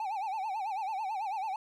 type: tone with vibrato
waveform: triangle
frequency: 820 Hz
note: G#5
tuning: 22 cents flat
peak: -30 dBFS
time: 0-1.56 s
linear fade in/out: 2 ms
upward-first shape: sine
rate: 9.1 Hz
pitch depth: 160 cents each way
effects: none